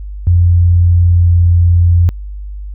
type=tone with pitch glide; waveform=sine; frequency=87.31 to 86.76 Hz; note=F2 to F2; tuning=0 to -11 cents; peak=-5 dBFS; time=0.27-2.09 s; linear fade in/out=0 ms; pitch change=-11 cents; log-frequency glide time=1.03-1.4 s; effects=added 50 Hz sine -22 dBFS peak until 2.74 s